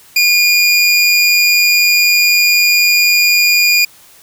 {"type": "tone", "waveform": "25% pulse", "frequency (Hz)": 2428, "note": "D#7", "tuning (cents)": -43, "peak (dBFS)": -4, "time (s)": [0.16, 3.85], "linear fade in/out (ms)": 5, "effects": ["white hiss -43 dBFS RMS until 4.22 s"]}